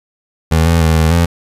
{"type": "tone with pitch steps", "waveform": "25% pulse", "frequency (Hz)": [80.6, 83.7, 80.3, 79.8, 85], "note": ["E2", "E2", "E2", "D#2", "F2"], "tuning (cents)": [-38, 27, -45, 44, -46], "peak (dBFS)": -5, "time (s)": [0.51, 1.26], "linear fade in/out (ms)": 10, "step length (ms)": 150, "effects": ["resampled to 32000 Hz"]}